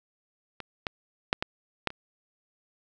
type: clicks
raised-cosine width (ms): 0.3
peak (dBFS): -21 / -13 / -6 / -12 / -9 / -25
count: 6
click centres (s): 0.603 / 0.868 / 1.329 / 1.425 / 1.873 / 1.904
effects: none

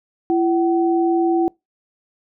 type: tone pair together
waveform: sine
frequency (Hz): 337.2 / 757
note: E4 / F#5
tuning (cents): +39 / +39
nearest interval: octave + major second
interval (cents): 1400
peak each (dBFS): -15 / -22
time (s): 0.3-1.48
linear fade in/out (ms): 0
effects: noise-tail reverb RT60 0.2 s tail -26 dB re dry

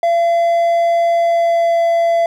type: tone with pitch glide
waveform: triangle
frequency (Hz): 680 to 675.3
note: F5 to E5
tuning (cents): -46 to +42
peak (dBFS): -9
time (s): 0.03-2.26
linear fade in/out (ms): 2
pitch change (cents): -12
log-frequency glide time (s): 1.12-1.79
effects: none

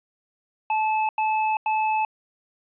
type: tone bursts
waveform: square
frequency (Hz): 868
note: A5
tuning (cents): -24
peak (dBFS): -21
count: 3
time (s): 0.7-2.05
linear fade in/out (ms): 2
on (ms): 390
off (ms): 90
effects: resampled to 8000 Hz + 10-bit

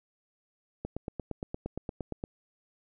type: click train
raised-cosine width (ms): 2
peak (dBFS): -21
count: 13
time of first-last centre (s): 0.85-2.239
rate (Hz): 8.64
effects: none

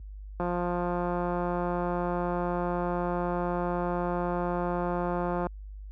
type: click train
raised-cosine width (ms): 1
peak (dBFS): -17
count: 893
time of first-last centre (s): 0.4-5.468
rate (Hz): 176
effects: added 50 Hz sine -34 dBFS peak until 5.91 s + high-pass 60 Hz 12 dB/octave

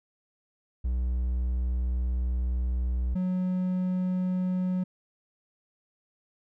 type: tone pair in turn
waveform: triangle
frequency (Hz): 61.74 / 183.41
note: B1 / F#3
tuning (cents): 0 / -15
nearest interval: octave + perfect fifth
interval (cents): 1885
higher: second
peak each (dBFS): -23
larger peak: neither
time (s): 0.84-3.15 / 3.15-4.84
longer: first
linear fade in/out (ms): 10
effects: none

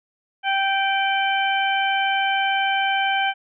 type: harmonic tone with a mistuned harmonic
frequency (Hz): 782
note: G5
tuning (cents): -4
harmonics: 1 / 2 / 3 / 4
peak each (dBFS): -21 / -24 / -26 / -27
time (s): 0.43-3.34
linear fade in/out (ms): 50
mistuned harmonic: 4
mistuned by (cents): -34
effects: none

